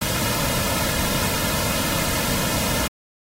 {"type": "noise with comb filter", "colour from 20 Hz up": "pink", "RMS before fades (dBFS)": -23, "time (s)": [0.01, 2.88], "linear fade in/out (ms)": 10, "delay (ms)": 2.6, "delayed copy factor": -0.65, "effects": ["AAC 48 kbps"]}